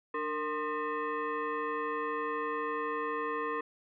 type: tone with frequency modulation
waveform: sine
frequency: 298 Hz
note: D4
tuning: 25 cents sharp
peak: -31 dBFS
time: 0.14-3.61 s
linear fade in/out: 5 ms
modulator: 757 Hz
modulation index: 1.9
effects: none